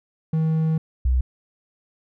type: tone pair in turn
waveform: triangle / sine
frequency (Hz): 159.3 / 63.22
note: D#3 / B1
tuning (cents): +41 / +41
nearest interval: octave + major third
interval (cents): 1600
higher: first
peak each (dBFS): -16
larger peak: neither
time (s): 0.33-0.78 / 1.05-1.21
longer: first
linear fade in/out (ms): 5
effects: none